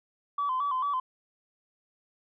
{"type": "tone with vibrato", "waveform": "sine", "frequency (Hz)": 1085, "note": "C#6", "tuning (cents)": -37, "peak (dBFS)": -25, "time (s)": [0.38, 1], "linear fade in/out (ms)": 5, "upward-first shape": "square", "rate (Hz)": 4.5, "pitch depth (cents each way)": 94, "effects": ["tanh soft clip ceiling -22 dBFS"]}